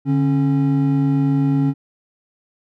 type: tone pair together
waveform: triangle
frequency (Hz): 145 / 273.5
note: D3 / C#4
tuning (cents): -22 / -23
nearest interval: major seventh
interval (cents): 1099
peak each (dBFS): -15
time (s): 0.05-1.74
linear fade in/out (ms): 50
effects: none